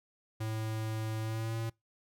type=tone with pitch glide; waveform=square; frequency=110 to 113.55 Hz; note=A2 to A#2; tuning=0 to -45 cents; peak=-34 dBFS; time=0.4-1.7 s; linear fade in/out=10 ms; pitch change=+55 cents; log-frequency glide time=1.21-1.57 s; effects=noise-tail reverb RT60 0.2 s tail -25 dB re dry